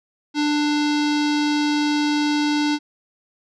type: tone with low-pass filter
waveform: square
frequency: 296.2 Hz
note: D4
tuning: 15 cents sharp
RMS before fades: -20 dBFS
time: 0.34-2.79 s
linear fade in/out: 50 ms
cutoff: 4700 Hz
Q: 2.5
effects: none